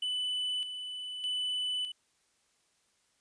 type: tone with tremolo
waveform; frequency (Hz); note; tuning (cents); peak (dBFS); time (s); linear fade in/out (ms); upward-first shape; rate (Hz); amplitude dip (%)
triangle; 2992; F#7; +19; -29; 0.02-1.92; 5; square; 0.82; 55
effects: white hiss -72 dBFS RMS until 3.2 s + resampled to 22050 Hz